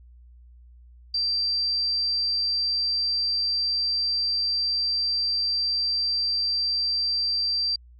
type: tone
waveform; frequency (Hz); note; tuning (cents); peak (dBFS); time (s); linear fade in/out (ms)
sine; 4699; D8; 0; -22; 1.14-7.76; 5
effects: added 60 Hz sine -47 dBFS peak until 7.99 s